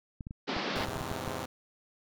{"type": "clicks", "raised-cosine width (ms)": 5, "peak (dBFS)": -27, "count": 11, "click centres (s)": [0.208, 0.269, 0.309, 0.566, 0.767, 0.808, 0.886, 0.963, 1.011, 1.115, 1.277]}
{"type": "band-pass noise", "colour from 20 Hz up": "pink", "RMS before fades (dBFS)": -34, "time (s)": [0.47, 0.86], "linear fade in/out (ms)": 20, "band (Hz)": [170, 5100], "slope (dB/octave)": 48}
{"type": "chord", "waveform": "5% pulse", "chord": "E augmented", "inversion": "none", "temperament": "equal with one note detuned", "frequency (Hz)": [82.41, 104.31, 130.81], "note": ["E2", "G#2", "B#2"], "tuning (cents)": [0, 8, 0], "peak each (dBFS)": [-28, -29, -28], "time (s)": [0.75, 1.46], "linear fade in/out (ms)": 10}
{"effects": []}